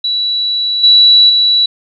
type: tone with level steps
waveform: sine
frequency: 3932 Hz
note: B7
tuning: 8 cents flat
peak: -12 / -3 / -7 dBFS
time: 0.04-1.66 s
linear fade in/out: 5 ms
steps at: 0.83 / 1.29 s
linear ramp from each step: 10 ms
effects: none